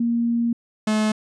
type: tone pair in turn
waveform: sine / 45% pulse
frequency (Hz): 234.5 / 215.2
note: A#3 / A3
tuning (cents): +11 / -38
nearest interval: minor second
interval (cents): 149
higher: first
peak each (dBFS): -18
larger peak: neither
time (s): 0-0.53 / 0.87-1.12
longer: first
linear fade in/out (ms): 5
effects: resampled to 22050 Hz

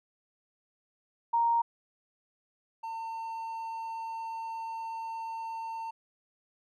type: tone pair in turn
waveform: sine / triangle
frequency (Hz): 932.3 / 904.2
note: A#5 / A5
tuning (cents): 0 / +47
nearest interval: minor second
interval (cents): 53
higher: first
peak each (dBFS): -23 / -33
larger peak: first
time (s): 1.33-1.62 / 2.83-5.91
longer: second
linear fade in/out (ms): 10
effects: none

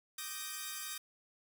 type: chord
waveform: 5% pulse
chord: Eb major seventh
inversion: third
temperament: equal with one note detuned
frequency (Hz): 1174.7 / 1244.5 / 1559 / 1864.7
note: D6 / Eb6 / G6 / Bb6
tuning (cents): 0 / 0 / -10 / 0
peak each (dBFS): -36 / -34 / -34 / -36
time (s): 0.18-0.98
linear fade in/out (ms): 5
effects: none

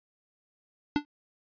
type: tone with exponential decay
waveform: square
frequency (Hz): 293.7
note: D4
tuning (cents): 0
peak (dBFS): -19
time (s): 0.96-1.05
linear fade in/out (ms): 0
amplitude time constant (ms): 18
effects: resampled to 11025 Hz

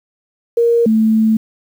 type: tone pair in turn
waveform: sine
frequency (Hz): 468.4 / 220.2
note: A#4 / A3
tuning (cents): +8 / +2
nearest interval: octave + minor second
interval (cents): 1306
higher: first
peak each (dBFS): -9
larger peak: neither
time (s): 0.57-0.86 / 0.86-1.37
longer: second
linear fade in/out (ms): 5
effects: 7-bit

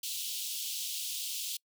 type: high-pass noise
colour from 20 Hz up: pink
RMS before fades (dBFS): -37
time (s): 0.03-1.57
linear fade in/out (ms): 5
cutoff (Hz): 2900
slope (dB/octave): 48
effects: noise-tail reverb RT60 0.1 s tail -26 dB re dry

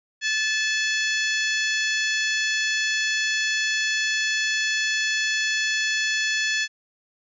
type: harmonic tone with a mistuned harmonic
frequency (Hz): 870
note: A5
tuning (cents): -20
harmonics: 2 / 3 / 4 / 5 / 6 / 7 / 8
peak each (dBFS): -24 / -28 / -30 / -32 / -34 / -35 / -36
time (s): 0.21-6.68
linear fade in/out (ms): 50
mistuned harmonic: 4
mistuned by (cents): -39
effects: none

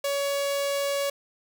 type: tone with notch filter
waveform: sawtooth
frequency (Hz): 562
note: C#5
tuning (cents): +24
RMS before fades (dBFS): -27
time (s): 0.04-1.1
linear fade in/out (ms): 5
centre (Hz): 1400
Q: 1.6
effects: none

